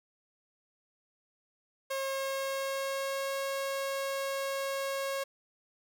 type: tone with pitch glide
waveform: sawtooth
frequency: 540 to 546.6 Hz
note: C#5 to C#5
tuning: -45 to -24 cents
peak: -28 dBFS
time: 1.9-5.24 s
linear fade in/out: 10 ms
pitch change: +21 cents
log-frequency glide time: 2.12-3.38 s
effects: none